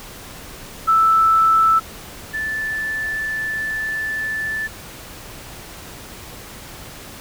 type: tone pair in turn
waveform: sine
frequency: 1318.5 / 1753.9 Hz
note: E6 / A6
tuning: 0 / -6 cents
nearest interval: perfect fourth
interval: 494 cents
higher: second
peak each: -11 / -21 dBFS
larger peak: first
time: 0.87-1.8 / 2.33-4.68 s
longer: second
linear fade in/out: 20 ms
effects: pink hiss -37 dBFS RMS until 7.2 s